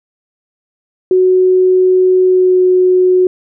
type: tone with pitch glide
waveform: sine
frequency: 370 to 367 Hz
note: F#4 to F#4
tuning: 0 to -14 cents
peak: -6 dBFS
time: 1.11-3.27 s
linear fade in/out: 2 ms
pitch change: -14 cents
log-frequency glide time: 2.25-2.61 s
effects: none